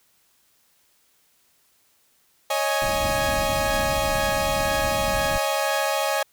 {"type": "chord", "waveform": "sawtooth", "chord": "C# suspended second", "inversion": "none", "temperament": "equal with one note detuned", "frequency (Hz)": [554.4, 628, 830.6], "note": ["C#5", "D#5", "G#5"], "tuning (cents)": [0, 16, 0], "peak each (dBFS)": -22, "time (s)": [2.5, 6.23], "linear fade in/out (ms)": 5}
{"type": "low-pass noise", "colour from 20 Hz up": "pink", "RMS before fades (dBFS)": -31, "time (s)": [2.82, 5.38], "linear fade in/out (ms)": 2, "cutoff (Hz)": 320, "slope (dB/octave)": 48}
{"effects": ["white hiss -63 dBFS RMS until 6.32 s"]}